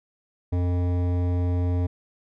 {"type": "tone with hard clipping", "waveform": "triangle", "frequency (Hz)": 88.8, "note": "F2", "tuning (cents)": 29, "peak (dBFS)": -23, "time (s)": [0.52, 1.87], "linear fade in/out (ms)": 10, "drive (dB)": 18, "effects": []}